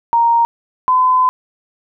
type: tone pair in turn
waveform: sine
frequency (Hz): 932.3 / 1016.6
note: A#5 / B5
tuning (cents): 0 / +50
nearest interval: minor second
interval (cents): 150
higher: second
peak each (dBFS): -9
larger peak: neither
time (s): 0.13-0.45 / 0.88-1.29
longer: second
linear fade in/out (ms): 0
effects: none